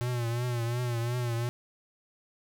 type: tone with vibrato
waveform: square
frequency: 120 Hz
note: B2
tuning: 49 cents flat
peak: -29 dBFS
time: 0.01-1.49 s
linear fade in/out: 0 ms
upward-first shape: triangle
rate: 2.8 Hz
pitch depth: 75 cents each way
effects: none